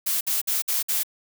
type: noise bursts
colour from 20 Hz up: blue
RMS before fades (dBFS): -24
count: 5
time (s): 0.06-1.034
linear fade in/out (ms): 10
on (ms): 150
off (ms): 56
effects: none